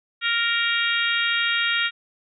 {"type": "harmonic tone", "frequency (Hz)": 466.2, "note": "A#4", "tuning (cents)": 0, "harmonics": [3, 4, 5, 6, 7, 8], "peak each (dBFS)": [-25, -26, -27, -28, -28, -29], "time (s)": [0.21, 1.91], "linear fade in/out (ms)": 50, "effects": []}